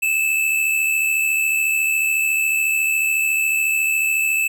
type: tone pair together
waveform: square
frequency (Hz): 2563 / 2637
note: E7 / E7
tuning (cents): -49 / 0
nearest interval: unison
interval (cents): 49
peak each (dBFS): -26 / -18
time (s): 0.02-4.48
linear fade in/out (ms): 10
effects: none